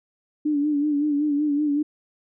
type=tone with vibrato; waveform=sine; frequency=293.7 Hz; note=D4; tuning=in tune; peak=-19 dBFS; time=0.45-1.83 s; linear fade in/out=10 ms; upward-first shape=sine; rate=5.3 Hz; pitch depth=56 cents each way; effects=none